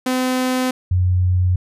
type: tone pair in turn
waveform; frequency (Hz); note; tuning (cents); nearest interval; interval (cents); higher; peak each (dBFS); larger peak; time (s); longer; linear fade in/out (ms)
sawtooth / sine; 255.5 / 90.88; C4 / F#2; -41 / -31; octave + tritone; 1790; first; -13; neither; 0.06-0.71 / 0.91-1.56; neither; 5
effects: resampled to 32000 Hz